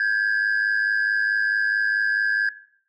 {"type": "tone pair together", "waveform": "sine", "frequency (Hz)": [1584.4, 1689], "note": ["G6", "G#6"], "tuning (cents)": [18, 29], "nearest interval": "minor second", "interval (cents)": 111, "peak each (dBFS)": -20, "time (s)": [0, 2.49], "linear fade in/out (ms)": 2, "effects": ["noise-tail reverb RT60 0.6 s tail -18 dB re dry", "tanh soft clip ceiling -16 dBFS"]}